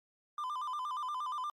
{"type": "tone with vibrato", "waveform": "triangle", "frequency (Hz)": 1100, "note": "C#6", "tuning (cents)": -14, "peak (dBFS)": -33, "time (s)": [0.38, 1.5], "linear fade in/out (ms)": 2, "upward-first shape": "square", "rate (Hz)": 8.5, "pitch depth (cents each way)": 140, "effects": ["Opus 48 kbps"]}